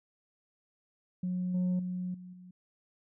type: tone with level steps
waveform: sine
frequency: 181.3 Hz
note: F#3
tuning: 35 cents flat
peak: -29 / -24 / -32 / -44 / -48 dBFS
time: 1.23-2.51 s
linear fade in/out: 5 ms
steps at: 1.54 / 1.79 / 2.14 / 2.33 s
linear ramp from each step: 5 ms
effects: tanh soft clip ceiling -26 dBFS